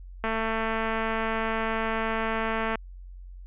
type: click train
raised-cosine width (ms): 0.5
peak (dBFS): -14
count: 562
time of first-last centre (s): 0.24-2.756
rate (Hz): 223
effects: added 45 Hz sine -40 dBFS peak until 3.46 s + resampled to 8000 Hz